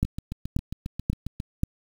two click trains, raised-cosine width 5 ms, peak -10 / -19 dBFS, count 4 / 11, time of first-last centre 0.03-1.634 / 0.05-1.401 s, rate 1.87 / 7.4 Hz, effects 7-bit

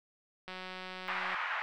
click train, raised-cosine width 0.3 ms, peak -27 dBFS, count 161, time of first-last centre 0.48-1.345 s, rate 185 Hz
white band-pass noise, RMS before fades -36 dBFS, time 1.08-1.62 s, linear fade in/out 0 ms, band 860 to 2100 Hz, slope 24 dB/octave
effects none

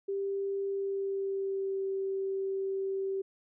sine tone with pitch glide, 394.4 to 387.4 Hz, G4 to G4, +11 to -20 cents, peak -30 dBFS, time 0.08-3.22 s, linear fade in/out 10 ms, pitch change -31 cents, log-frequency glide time 0.67-1.84 s, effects none

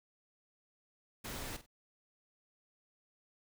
pink noise with echo, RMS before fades -43 dBFS, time 1.24-1.57 s, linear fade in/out 10 ms, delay 47 ms, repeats 2, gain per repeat -12 dB, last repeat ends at 1.664 s, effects none

